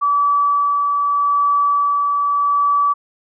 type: tone with tremolo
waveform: sine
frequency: 1150 Hz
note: D6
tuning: 37 cents flat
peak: -12 dBFS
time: 0.01-2.94 s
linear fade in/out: 20 ms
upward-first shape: sine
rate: 0.82 Hz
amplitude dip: 25%
effects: none